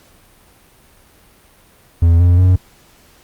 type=tone with pitch steps; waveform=triangle; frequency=84.3 / 87.93 / 91.72 Hz; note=E2 / F2 / F#2; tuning=+39 / +12 / -15 cents; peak=-5 dBFS; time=2.02-2.56 s; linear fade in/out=5 ms; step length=180 ms; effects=pink hiss -49 dBFS RMS until 3.23 s + Opus 48 kbps